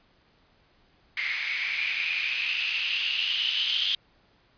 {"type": "noise with band-pass filter sweep", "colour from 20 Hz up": "blue", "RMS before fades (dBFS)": -28, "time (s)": [1.17, 3.95], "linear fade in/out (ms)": 2, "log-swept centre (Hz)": [2100, 3200], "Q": 8.1, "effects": ["pink hiss -63 dBFS RMS until 4.57 s", "resampled to 11025 Hz"]}